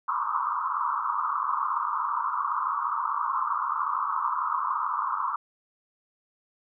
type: band-pass noise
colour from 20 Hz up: white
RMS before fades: -28 dBFS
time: 0.08-5.36 s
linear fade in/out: 5 ms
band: 940 to 1300 Hz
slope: 96 dB/octave
effects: none